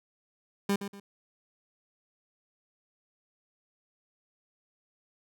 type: tone with echo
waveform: 30% pulse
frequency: 200 Hz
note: G3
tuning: 35 cents sharp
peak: -22 dBFS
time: 0.69-0.76 s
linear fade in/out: 5 ms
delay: 120 ms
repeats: 2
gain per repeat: -10 dB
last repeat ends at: 1 s
effects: none